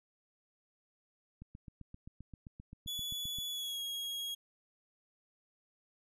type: click train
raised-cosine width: 5 ms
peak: -36 dBFS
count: 16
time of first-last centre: 1.42-3.386 s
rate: 7.63 Hz
type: tone with pitch glide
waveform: 40% pulse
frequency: 3416 to 3296 Hz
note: G#7 to G#7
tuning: +48 to -14 cents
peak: -36 dBFS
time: 2.87-4.35 s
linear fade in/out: 10 ms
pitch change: -62 cents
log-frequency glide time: 3.51-3.81 s
effects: none